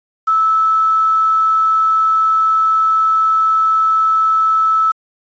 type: tone with quantisation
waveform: sine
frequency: 1308 Hz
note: E6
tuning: 14 cents flat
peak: -10 dBFS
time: 0.27-4.92 s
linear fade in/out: 10 ms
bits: 6
effects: resampled to 16000 Hz